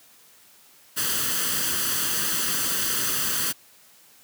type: noise with comb filter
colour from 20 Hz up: white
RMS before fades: -25 dBFS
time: 0.96-3.53 s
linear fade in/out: 20 ms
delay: 0.65 ms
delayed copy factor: +0.65
effects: white hiss -54 dBFS RMS until 4.23 s + high-pass 100 Hz 12 dB/octave